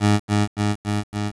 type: tone with echo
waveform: 20% pulse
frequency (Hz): 103.83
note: G#2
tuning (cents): 0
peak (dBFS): -9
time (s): 0-0.2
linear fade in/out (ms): 50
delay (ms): 280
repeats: 4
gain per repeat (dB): -2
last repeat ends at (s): 1.32
effects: resampled to 22050 Hz + 7-bit